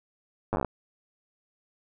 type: slowing click train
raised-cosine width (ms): 1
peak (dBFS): -14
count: 10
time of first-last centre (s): 0.53-0.647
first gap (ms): 9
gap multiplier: 1.09
effects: none